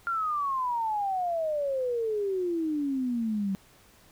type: exponential sweep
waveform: sine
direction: down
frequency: 1400 to 189.7 Hz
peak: -26 dBFS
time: 0.07-3.55 s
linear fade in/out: 0 ms
effects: pink hiss -58 dBFS RMS until 4.11 s